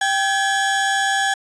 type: tone pair together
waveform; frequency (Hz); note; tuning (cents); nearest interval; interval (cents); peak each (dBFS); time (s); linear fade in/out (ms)
35% pulse; 785 / 1689.5; G5 / G#6; +2 / +29; octave + minor second; 1327; -18; 0.01-1.34; 5
effects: resampled to 22050 Hz